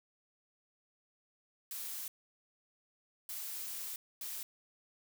blue noise bursts at uneven times, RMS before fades -42 dBFS, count 3, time 1.71-2.08 / 3.29-3.96 / 4.21-4.43 s, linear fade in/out 2 ms, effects none

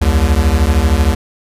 square beating tone pair, 66.5 / 79.5 Hz, C2 / D#2, +29 / +38 cents, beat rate 13 Hz, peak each -13 / -13 dBFS, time 0.01-1.15 s, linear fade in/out 10 ms, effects resampled to 32000 Hz

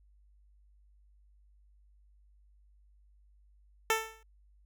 10% pulse tone with exponential decay, 443.9 Hz, A4, 15 cents sharp, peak -15 dBFS, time 3.9-4.23 s, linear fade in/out 2 ms, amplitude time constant 70 ms, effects added 50 Hz sine -60 dBFS peak until 4.65 s

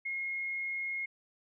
sine tone, 2153 Hz, C7, 49 cents sharp, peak -33 dBFS, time 0.05-1.06 s, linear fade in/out 10 ms, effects none

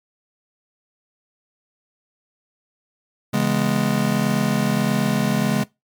square chord, C# minor seventh, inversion none, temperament just, 138.59 / 166.31 / 207.9 / 249.5 Hz, C#3 / E3 / G#3 / B3, 0 / +16 / +2 / +18 cents, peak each -24 / -27 / -21 / -26 dBFS, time 3.33-5.64 s, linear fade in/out 10 ms, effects noise-tail reverb RT60 0.2 s tail -21 dB re dry + MP3 96 kbps

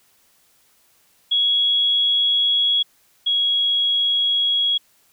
sine tone pair in turn, 3336 / 3319 Hz, G#7 / G#7, +7 / -2 cents, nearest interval unison, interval 9 cents, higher first, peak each -15 / -16 dBFS, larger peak first, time 1.31-2.83 / 3.26-4.78 s, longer neither, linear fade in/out 10 ms, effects white hiss -59 dBFS RMS until 5.12 s

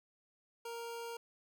25% pulse tone, 466.2 Hz, A#4, in tune, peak -38 dBFS, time 0.65-1.17 s, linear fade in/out 5 ms, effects none

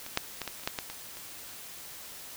clicks, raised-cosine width 0.2 ms, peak -24 / -8 / -16 / -17 / -30 / -27 / -11 / -14 / -22 / -28 dBFS, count 10, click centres 0.064 / 0.174 / 0.417 / 0.477 / 0.597 / 0.636 / 0.675 / 0.788 / 0.9 / 1.17 s, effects white hiss -45 dBFS RMS until 2.36 s

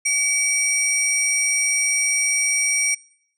sine tone cluster, 2275 / 5660 / 8620 Hz, C#7 / F8 / C#9, +44 / +22 / -49 cents, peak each -21 dBFS, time 0.05-2.95 s, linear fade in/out 10 ms, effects noise-tail reverb RT60 0.7 s tail -24 dB re dry + tanh soft clip ceiling -11 dBFS

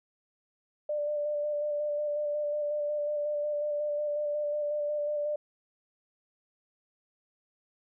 sine tone with vibrato, 592 Hz, D5, 14 cents sharp, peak -28 dBFS, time 0.89-5.36 s, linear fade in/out 5 ms, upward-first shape square, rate 5.5 Hz, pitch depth 16 cents each way, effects none

